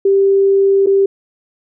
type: tone with dropouts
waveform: sine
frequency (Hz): 392.6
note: G4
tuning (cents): +3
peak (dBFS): -8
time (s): 0.05-1.06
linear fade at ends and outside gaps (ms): 5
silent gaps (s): 0.862-0.869
effects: none